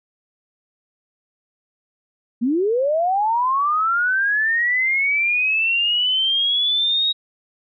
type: linear sweep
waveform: sine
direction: up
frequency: 220.5 to 3799 Hz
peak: -16 dBFS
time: 2.41-7.13 s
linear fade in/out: 20 ms
effects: none

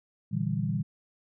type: chord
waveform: sine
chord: E half-diminished seventh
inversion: second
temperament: equal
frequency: 116.54 / 146.83 / 164.81 / 196 Hz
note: Bb2 / D3 / E3 / G3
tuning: 0 / 0 / 0 / 0 cents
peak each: -32 dBFS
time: 0.31-0.83 s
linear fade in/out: 20 ms
effects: none

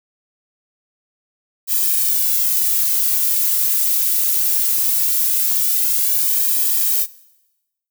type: noise with flanger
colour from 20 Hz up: violet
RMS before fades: -17 dBFS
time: 1.67-7.07 s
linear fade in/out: 50 ms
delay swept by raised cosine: 1.4 to 2.8 ms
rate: 0.2 Hz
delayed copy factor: -0.85
effects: noise-tail reverb RT60 1.0 s tail -21 dB re dry

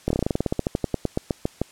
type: slowing click train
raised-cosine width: 2 ms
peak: -8 dBFS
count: 22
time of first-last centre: 0.08-1.616 s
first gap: 24 ms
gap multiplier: 1.1
effects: white hiss -51 dBFS RMS until 1.71 s + low-pass 9000 Hz 12 dB/octave

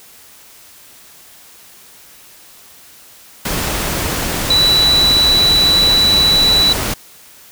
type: tone in noise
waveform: sine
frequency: 3951 Hz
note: B7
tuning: in tune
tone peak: -9 dBFS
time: 4.5-6.73 s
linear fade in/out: 5 ms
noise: pink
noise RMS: -19 dBFS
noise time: 3.45-6.94 s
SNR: +7 dB
effects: white hiss -42 dBFS RMS until 7.51 s

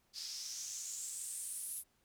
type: noise with band-pass filter sweep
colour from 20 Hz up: white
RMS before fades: -44 dBFS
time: 0.13-1.84 s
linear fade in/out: 50 ms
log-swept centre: 4800 to 11000 Hz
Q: 4.7
effects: pink hiss -75 dBFS RMS until 2.04 s

